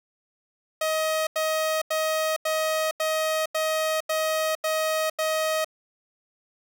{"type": "tone bursts", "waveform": "sawtooth", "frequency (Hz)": 630, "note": "D#5", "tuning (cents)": 21, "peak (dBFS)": -19, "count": 9, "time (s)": [0.81, 5.646], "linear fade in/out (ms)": 5, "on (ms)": 460, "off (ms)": 87, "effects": ["10-bit"]}